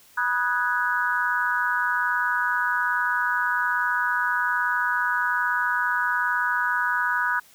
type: chord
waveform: sine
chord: G# minor seventh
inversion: first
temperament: equal with one note detuned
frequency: 975.3 / 1244.5 / 1480 / 1661.2 Hz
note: B5 / D#6 / F#6 / G#6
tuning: -22 / 0 / 0 / 0 cents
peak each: -27 / -29 / -24 / -28 dBFS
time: 0.17-7.4 s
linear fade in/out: 10 ms
effects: white hiss -54 dBFS RMS until 7.54 s